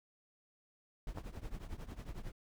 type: noise with tremolo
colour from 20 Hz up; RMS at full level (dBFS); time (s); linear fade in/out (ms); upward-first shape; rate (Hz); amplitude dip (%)
brown; -41; 1.07-2.32; 2; triangle; 11; 90
type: clicks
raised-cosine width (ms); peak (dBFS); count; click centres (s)
1; -31; 2; 1.174 / 1.184
effects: none